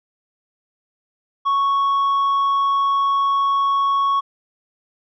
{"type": "tone with tanh clipping", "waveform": "sine", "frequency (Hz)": 1108.7, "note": "C#6", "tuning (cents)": 0, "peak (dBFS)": -16, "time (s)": [1.45, 4.21], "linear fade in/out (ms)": 20, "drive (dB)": 3, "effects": []}